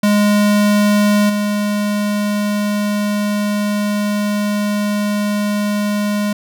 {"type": "tone with level steps", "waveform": "square", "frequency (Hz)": 206.9, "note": "G#3", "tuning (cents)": -6, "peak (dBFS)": [-11, -16], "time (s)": [0.03, 6.33], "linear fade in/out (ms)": 5, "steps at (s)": 1.29, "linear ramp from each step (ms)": 10, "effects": []}